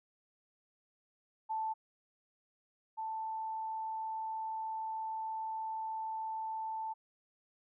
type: tone pair in turn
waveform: sine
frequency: 880 / 883.2 Hz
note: A5 / A5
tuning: 0 / +6 cents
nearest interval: unison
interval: 6 cents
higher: second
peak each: -33 / -36 dBFS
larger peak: first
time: 1.49-1.74 / 2.97-6.94 s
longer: second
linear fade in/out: 20 ms
effects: none